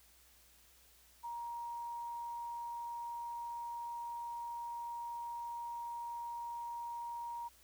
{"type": "tone with quantisation", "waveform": "sine", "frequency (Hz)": 943, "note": "A#5", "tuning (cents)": 20, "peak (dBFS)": -40, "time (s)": [1.23, 7.49], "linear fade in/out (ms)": 20, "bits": 11, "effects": ["added 60 Hz sine -70 dBFS peak until 7.63 s", "white hiss -65 dBFS RMS until 7.63 s"]}